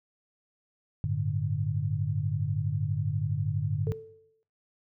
sine chord, G suspended second, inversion none, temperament just, 98 / 110.25 / 147 Hz, G2 / A2 / D3, 0 / +4 / +2 cents, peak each -31 / -31 / -30 dBFS, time 1.04-3.92 s, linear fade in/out 0 ms
sine tone with exponential decay, 442.5 Hz, A4, 10 cents sharp, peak -31 dBFS, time 3.87-4.43 s, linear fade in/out 0 ms, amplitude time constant 120 ms
effects noise-tail reverb RT60 0.7 s tail -22 dB re dry

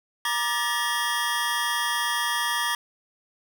square tone cluster, 946 / 1187 / 1736 / 1896 / 3266 Hz, A#5 / D6 / A6 / A#6 / G#7, +25 / +18 / -24 / +29 / -30 cents, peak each -31 dBFS, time 0.25-2.75 s, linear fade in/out 2 ms, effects none

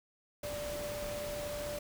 sine tone in noise, 587.3 Hz, D5, in tune, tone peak -38 dBFS, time 0.43-1.79 s, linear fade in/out 5 ms, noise pink, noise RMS -43 dBFS, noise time 0.43-1.79 s, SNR +2 dB, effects none

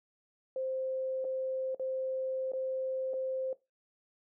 sine tone with dropouts, 523.3 Hz, C5, in tune, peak -32 dBFS, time 0.56-3.53 s, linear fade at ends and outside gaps 2 ms, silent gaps 1.244-1.249 / 1.747-1.796 / 2.519-2.534 / 3.135-3.139 s, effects noise-tail reverb RT60 0.2 s tail -17 dB re dry

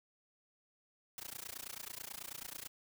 white noise with amplitude modulation, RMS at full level -43 dBFS, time 1.18-2.68 s, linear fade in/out 0 ms, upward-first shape sine, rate 29.2 Hz, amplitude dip 100%, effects none

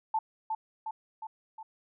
sine tone with echo, 881 Hz, A5, 2 cents sharp, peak -25 dBFS, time 0.14-0.19 s, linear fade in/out 5 ms, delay 360 ms, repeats 4, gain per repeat -4 dB, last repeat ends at 1.63 s, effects none

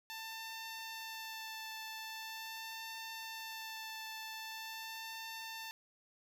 10% pulse tone with vibrato, 889 Hz, A5, 18 cents sharp, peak -35 dBFS, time 0.1-5.71 s, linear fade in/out 0 ms, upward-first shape sine, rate 0.43 Hz, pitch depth 15 cents each way, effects none

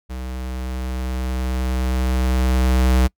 square tone with level ramp, 63.6 Hz, C2, 48 cents flat, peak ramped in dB -28 to -13 dBFS, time 0.09-3.08 s, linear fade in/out 20 ms, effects noise-tail reverb RT60 0.1 s tail -25 dB re dry

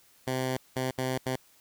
10% pulse tone bursts at uneven times, 129.5 Hz, C3, 17 cents flat, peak -20 dBFS, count 4, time 0.27-0.57 / 0.76-0.91 / 0.98-1.18 / 1.26-1.36 s, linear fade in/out 5 ms, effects white hiss -61 dBFS RMS until 1.6 s

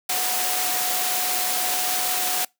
sine tone in noise, 734 Hz, F#5, 14 cents flat, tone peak -30 dBFS, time 0.09-2.45 s, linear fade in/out 5 ms, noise white, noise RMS -24 dBFS, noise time 0.09-2.45 s, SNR -9 dB, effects noise-tail reverb RT60 0.2 s tail -25 dB re dry + high-pass 300 Hz 12 dB/octave

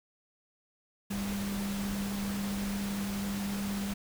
sine tone in noise, 199.9 Hz, G3, 34 cents sharp, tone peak -32 dBFS, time 1.1-3.94 s, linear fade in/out 10 ms, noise pink, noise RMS -40 dBFS, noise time 1.1-3.94 s, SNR +5 dB, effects none

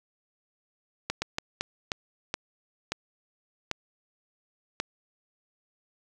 slowing click train, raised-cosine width 0.2 ms, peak -11 dBFS, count 9, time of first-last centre 1.1-4.8 s, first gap 120 ms, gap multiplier 1.37, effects none

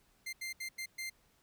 sawtooth tone bursts at uneven times, 2093 Hz, C7, in tune, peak -35 dBFS, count 5, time 0.26-0.33 / 0.41-0.53 / 0.6-0.69 / 0.78-0.86 / 0.98-1.1 s, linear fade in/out 10 ms, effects pink hiss -70 dBFS RMS until 1.42 s

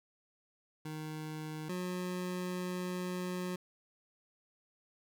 25% pulse tone pair in turn, 155.2 / 181.04 Hz, D#3 / F#3, -4 / -37 cents, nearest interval minor third, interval 267 cents, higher second, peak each -36 / -32 dBFS, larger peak second, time 0.85-1.69 / 1.69-3.56 s, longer second, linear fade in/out 5 ms, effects none

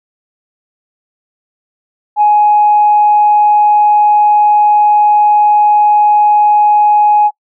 sine tone, 837 Hz, G#5, 13 cents sharp, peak -4 dBFS, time 2.16-7.31 s, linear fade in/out 50 ms, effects noise-tail reverb RT60 0.1 s tail -25 dB re dry + tanh soft clip ceiling 0 dBFS

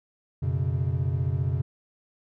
triangle chord, F# suspended fourth, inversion none, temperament equal with one note detuned, 90.49 / 123.47 / 138.59 Hz, F#2 / B2 / C#3, -38 / 0 / 0 cents, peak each -26 dBFS, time 0.42-1.62 s, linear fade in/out 10 ms, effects none

